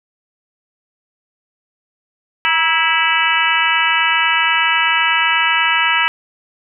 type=harmonic tone with a mistuned harmonic; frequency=328.1 Hz; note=E4; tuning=8 cents flat; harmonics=3 / 4 / 5 / 6 / 7 / 8 / 9; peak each=-20 / -20 / -20 / -20 / -20 / -20 / -20 dBFS; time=2.45-6.08 s; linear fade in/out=0 ms; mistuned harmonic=3; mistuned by=-53 cents; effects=none